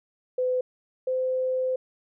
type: tone pair in turn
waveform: sine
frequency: 506 / 514.5 Hz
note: B4 / C5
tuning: +42 / -29 cents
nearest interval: unison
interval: 29 cents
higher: second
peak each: -22 / -23 dBFS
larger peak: first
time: 0.38-0.61 / 1.07-1.76 s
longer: second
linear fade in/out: 5 ms
effects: none